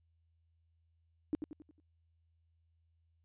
sine tone with echo, 303.6 Hz, D#4, 42 cents flat, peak -29 dBFS, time 1.33-1.35 s, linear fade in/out 0 ms, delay 90 ms, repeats 5, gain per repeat -7 dB, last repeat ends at 1.8 s, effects added 82 Hz sine -70 dBFS peak until 3.24 s + resampled to 8000 Hz

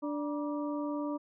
harmonic tone with a mistuned harmonic, 293.7 Hz, D4, in tune, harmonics 1 / 2 / 3 / 4, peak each -33 / -39 / -43 / -45 dBFS, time 0.02-1.18 s, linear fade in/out 20 ms, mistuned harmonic 3, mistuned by +140 cents, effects none

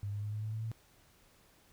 sine tone with pitch steps, 101.2 / 102.97 / 104.77 / 106.6 / 108.46 / 110.36 / 112.29 Hz, G#2 / G#2 / G#2 / G#2 / A2 / A2 / A2, -44 / -14 / +16 / +46 / -24 / +6 / +36 cents, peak -35 dBFS, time 0.03-0.716 s, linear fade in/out 0 ms, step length 98 ms, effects pink hiss -65 dBFS RMS until 1.72 s

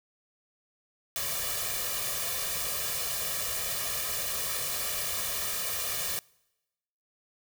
white noise with comb filter, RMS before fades -32 dBFS, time 1.16-6.19 s, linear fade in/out 0 ms, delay 1.7 ms, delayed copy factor +0.8, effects noise-tail reverb RT60 1.0 s tail -26 dB re dry

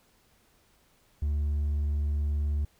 sine tone with hard clipping, 73.42 Hz, D2, in tune, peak -26 dBFS, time 1.22-2.65 s, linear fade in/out 5 ms, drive 2 dB, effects pink hiss -65 dBFS RMS until 2.79 s

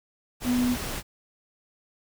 sine tone in noise, 246.9 Hz, B3, in tune, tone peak -21 dBFS, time 0.44-0.77 s, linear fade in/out 50 ms, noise pink, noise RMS -33 dBFS, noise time 0.4-1.03 s, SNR +9 dB, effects none

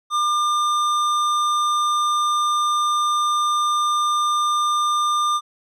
triangle tone with hard clipping, 1200 Hz, D6, 37 cents sharp, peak -19 dBFS, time 0.1-5.41 s, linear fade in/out 50 ms, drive 16 dB, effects none

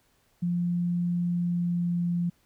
sine tone with pitch glide, 174.61 to 173.5 Hz, F3 to F3, 0 to -11 cents, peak -24 dBFS, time 0.42-2.3 s, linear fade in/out 10 ms, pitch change -11 cents, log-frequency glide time 1.24-2.06 s, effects pink hiss -67 dBFS RMS until 2.45 s

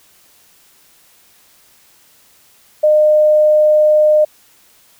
sine tone, 609 Hz, D#5, 37 cents flat, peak -7 dBFS, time 2.83-4.25 s, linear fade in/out 10 ms, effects white hiss -50 dBFS RMS until 4.99 s

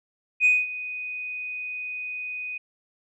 sine tone with ADSR envelope, 2491 Hz, D#7, 1 cent sharp, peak -13 dBFS, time 0.4-2.58 s, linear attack 53 ms, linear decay 210 ms, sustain -17 dB, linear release 8 ms, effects tanh soft clip ceiling -11 dBFS

